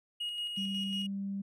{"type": "tone with tremolo", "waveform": "triangle", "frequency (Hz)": 2880, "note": "F#7", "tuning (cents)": -47, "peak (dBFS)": -31, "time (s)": [0.2, 1.07], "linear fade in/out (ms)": 10, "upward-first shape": "square", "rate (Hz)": 5.5, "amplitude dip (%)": 35}
{"type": "tone with pitch glide", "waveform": "sine", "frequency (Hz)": [196, 197.36], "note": ["G3", "G3"], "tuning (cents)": [0, 12], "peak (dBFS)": -33, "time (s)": [0.57, 1.42], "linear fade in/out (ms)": 10, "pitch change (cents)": 12, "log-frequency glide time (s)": [0.95, 1.03]}
{"effects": ["tanh soft clip ceiling -26 dBFS"]}